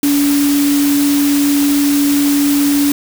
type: tone in noise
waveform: sine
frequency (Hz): 286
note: D4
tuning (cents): -46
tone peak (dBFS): -10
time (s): 0.03-2.92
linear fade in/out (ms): 2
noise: white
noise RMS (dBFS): -21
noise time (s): 0.03-2.92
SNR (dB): +8
effects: none

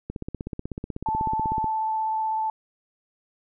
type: click train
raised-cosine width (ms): 3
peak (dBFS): -18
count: 26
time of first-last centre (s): 0.1-1.643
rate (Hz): 16.2
type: tone with vibrato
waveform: sine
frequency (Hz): 877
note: A5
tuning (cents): -6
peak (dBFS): -23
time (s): 1.06-2.5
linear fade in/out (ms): 2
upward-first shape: triangle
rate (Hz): 16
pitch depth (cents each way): 11
effects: none

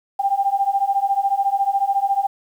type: beating tone pair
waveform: sine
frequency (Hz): 784 / 798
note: G5 / G5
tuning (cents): 0 / +31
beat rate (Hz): 14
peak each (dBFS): -20 / -19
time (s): 0.19-2.27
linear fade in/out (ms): 10
effects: 8-bit

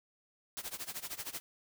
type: noise with tremolo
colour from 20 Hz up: white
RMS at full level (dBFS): -39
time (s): 0.57-1.4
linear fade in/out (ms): 0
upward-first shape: sine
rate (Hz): 13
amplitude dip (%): 90
effects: none

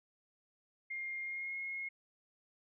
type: tone with pitch glide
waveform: sine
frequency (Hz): 2121 to 2158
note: C7 to C#7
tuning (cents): +23 to -47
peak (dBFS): -38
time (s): 0.9-1.89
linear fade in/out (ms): 10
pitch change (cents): +30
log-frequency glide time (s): 1.22-1.56
effects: none

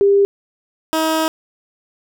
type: tone pair in turn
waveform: sine / 15% pulse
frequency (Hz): 399.4 / 318.5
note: G4 / D#4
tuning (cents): +32 / +41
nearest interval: major third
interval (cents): 391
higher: first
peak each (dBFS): -9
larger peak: neither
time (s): 0.01-0.25 / 0.93-1.28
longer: second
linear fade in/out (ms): 0
effects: none

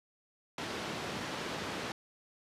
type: band-pass noise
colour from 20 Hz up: pink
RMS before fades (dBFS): -39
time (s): 0.58-1.92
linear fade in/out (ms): 2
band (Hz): 160 to 4500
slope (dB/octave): 12
effects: resampled to 32000 Hz

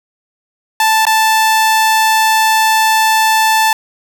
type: tone with dropouts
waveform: sawtooth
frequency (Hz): 880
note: A5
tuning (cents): 0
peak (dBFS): -5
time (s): 0.8-3.73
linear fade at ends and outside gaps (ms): 2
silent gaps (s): 1.053-1.067
effects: none

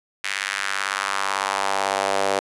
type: tone with high-pass filter sweep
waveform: sawtooth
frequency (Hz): 98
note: G2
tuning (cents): 0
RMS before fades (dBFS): -24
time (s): 0.24-2.39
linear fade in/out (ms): 0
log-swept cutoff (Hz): 2000 to 550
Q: 2
effects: resampled to 24000 Hz

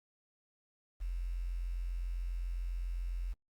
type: tone with quantisation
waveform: sine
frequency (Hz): 43.72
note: F1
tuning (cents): +3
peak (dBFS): -34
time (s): 1-3.34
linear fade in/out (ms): 20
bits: 10
effects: Opus 48 kbps

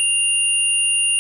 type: tone pair together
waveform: sine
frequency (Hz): 2792 / 9484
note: F7 / D9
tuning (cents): -1 / +16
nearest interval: octave + major sixth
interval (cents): 2117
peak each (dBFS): -18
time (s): 0-1.19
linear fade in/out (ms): 0
effects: none

